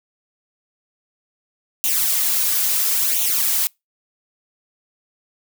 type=noise with flanger; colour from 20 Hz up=blue; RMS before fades=-19 dBFS; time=1.84-3.67 s; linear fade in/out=0 ms; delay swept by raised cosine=0.3 to 4.2 ms; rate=0.73 Hz; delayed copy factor=+0.7; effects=noise-tail reverb RT60 0.2 s tail -26 dB re dry